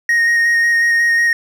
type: tone with vibrato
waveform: triangle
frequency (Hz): 1864.7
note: A#6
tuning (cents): 0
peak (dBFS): -9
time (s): 0.09-1.33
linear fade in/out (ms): 2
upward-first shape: square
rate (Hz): 5.5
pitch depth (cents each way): 10
effects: none